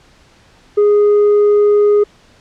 sine tone with tanh clipping, 413.9 Hz, G#4, 6 cents flat, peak -8 dBFS, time 0.77-2.04 s, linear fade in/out 10 ms, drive 2 dB, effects pink hiss -48 dBFS RMS until 2.4 s + low-pass 6000 Hz 12 dB/octave

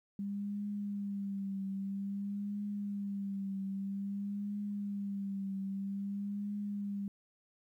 sine tone with vibrato, 199.5 Hz, G3, 31 cents sharp, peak -35 dBFS, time 0.19-7.08 s, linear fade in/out 2 ms, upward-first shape triangle, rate 0.51 Hz, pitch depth 52 cents each way, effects 12-bit

